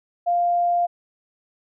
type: tone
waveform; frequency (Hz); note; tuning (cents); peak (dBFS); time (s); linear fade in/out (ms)
sine; 698.5; F5; 0; -17; 0.26-0.87; 20
effects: none